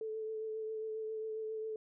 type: tone with vibrato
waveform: sine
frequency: 437.9 Hz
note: A4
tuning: 8 cents flat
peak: -37 dBFS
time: 0.01-1.76 s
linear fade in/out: 2 ms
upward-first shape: triangle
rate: 7.4 Hz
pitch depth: 22 cents each way
effects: none